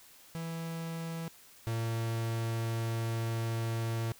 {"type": "tone pair in turn", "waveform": "45% pulse", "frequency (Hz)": [164.81, 114.22], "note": ["E3", "A#2"], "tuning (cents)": [0, -35], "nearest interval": "tritone", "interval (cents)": 635, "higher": "first", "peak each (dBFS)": [-36, -31], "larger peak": "second", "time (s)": [[0.35, 1.28], [1.67, 4.12]], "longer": "second", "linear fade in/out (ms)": 0, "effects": ["white hiss -57 dBFS RMS until 4.19 s"]}